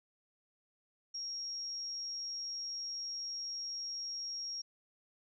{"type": "tone", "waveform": "sine", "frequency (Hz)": 5588, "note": "F8", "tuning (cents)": 0, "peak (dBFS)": -38, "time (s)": [1.14, 4.62], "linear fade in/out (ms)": 10, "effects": []}